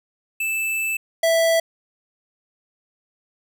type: tone pair in turn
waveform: square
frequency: 2637 / 659.2 Hz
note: E7 / E5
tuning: 0 / 0 cents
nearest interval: 2 octaves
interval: 2400 cents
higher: first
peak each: -22 / -16 dBFS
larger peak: second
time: 0.4-0.97 / 1.23-1.6 s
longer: first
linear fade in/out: 5 ms
effects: none